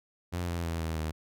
sawtooth tone with pitch steps, 87.9 / 85.45 / 83.06 / 80.74 / 78.49 Hz, F2 / F2 / E2 / E2 / D#2, +12 / -37 / +14 / -35 / +16 cents, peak -27 dBFS, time 0.32-1.12 s, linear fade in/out 20 ms, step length 160 ms, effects none

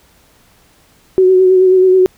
sine tone with vibrato, 372.5 Hz, F#4, 12 cents sharp, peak -5 dBFS, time 1.18-2.06 s, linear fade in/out 0 ms, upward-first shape sine, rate 9.3 Hz, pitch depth 26 cents each way, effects pink hiss -50 dBFS RMS until 2.17 s

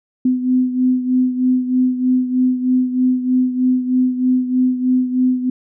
sine beating tone pair, 253.3 / 256.5 Hz, B3 / C4, +44 / -34 cents, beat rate 3.2 Hz, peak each -14 / -20 dBFS, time 0.25-5.5 s, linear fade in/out 5 ms, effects none

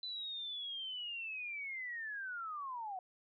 sine linear sweep, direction down, 4027 to 720 Hz, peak -40 dBFS, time 0.03-2.99 s, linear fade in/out 2 ms, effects none

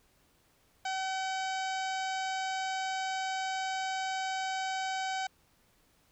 harmonic tone with a mistuned harmonic, 761 Hz, F#5, 48 cents sharp, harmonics 1 / 2 / 3 / 4 / 5 / 6 / 7 / 8 / 9 / 10, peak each -33 / -39 / -43 / -45 / -47 / -49 / -50 / -51 / -52 / -53 dBFS, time 0.85-5.27 s, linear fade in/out 5 ms, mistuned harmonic 7, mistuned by -64 cents, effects pink hiss -68 dBFS RMS until 6.11 s

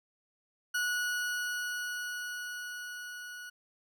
40% pulse tone with level ramp, 1464 Hz, F#6, 19 cents flat, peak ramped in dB -28 to -42 dBFS, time 0.74-3.5 s, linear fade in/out 10 ms, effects none

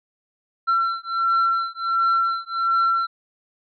triangle beating tone pair, 1353 / 1354.4 Hz, E6 / E6, +45 / +46 cents, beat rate 1.4 Hz, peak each -20 dBFS, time 0.67-3.07 s, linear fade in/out 20 ms, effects resampled to 11025 Hz

